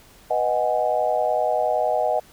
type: chord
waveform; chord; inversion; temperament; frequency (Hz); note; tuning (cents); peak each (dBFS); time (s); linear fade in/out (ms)
sine; G# minor seventh; first; equal; 493.9 / 622.3 / 740 / 830.6; B4 / D#5 / F#5 / G#5; 0 / 0 / 0 / 0; -27 / -22 / -23 / -28; 0.3-2.2; 10
effects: pink hiss -51 dBFS RMS until 2.32 s

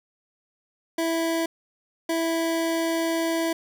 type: tone bursts at uneven times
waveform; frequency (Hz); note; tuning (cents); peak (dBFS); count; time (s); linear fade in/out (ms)
25% pulse; 329.5; E4; -1; -19; 2; 0.98-1.46 / 2.09-3.53; 5
effects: none

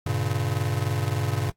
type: chord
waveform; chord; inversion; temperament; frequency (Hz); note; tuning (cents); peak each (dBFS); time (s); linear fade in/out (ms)
square; G diminished; none; just; 98 / 117.6 / 141.12; G2 / Bb2 / Db3; 0 / +16 / +31; -29; 0.06-1.5; 5
effects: noise-tail reverb RT60 0.1 s tail -17 dB re dry + AAC 64 kbps

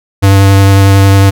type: tone with vibrato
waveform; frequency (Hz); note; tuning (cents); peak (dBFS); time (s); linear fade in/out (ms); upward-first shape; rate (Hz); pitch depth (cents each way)
square; 98; G2; 0; -3; 0.22-1.31; 20; triangle; 11; 14
effects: none

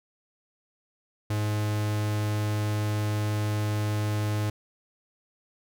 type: tone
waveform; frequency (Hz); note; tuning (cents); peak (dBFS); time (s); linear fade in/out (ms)
45% pulse; 105.5; G#2; +28; -25; 1.3-4.5; 5
effects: none

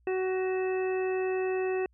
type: harmonic tone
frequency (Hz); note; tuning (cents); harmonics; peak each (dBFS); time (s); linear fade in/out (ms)
374.1; F#4; +19; 1 / 2 / 3 / 4 / 5 / 7; -27 / -38 / -46 / -47 / -42 / -42; 0.07-1.86; 2
effects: added 60 Hz sine -62 dBFS peak until 1.93 s

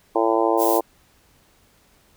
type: harmonic tone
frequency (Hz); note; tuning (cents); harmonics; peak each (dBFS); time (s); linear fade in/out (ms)
112.8; A2; +44; 3 / 4 / 5 / 6 / 7 / 8 / 9; -22 / -23 / -24 / -25 / -25 / -26 / -27; 0.15-0.81; 10
type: noise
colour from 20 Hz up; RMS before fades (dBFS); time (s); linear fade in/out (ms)
violet; -26; 0.57-0.81; 50
effects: pink hiss -58 dBFS RMS until 2.16 s

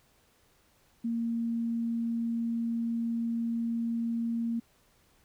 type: tone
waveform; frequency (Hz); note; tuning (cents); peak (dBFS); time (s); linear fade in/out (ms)
sine; 231.5; A#3; -12; -28; 1.04-4.6; 10
effects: pink hiss -66 dBFS RMS until 5.24 s

